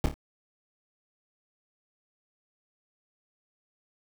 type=noise with echo; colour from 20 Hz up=brown; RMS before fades=-22 dBFS; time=0.04-0.06 s; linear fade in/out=0 ms; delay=27 ms; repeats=3; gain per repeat=-7 dB; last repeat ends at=0.141 s; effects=none